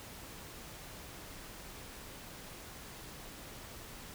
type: silence
effects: pink hiss -49 dBFS RMS until 4.14 s